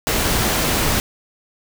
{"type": "noise with amplitude modulation", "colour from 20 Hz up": "pink", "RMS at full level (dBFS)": -17, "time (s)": [0.07, 1], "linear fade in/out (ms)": 0, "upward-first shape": "sine", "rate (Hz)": 273, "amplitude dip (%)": 35, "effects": []}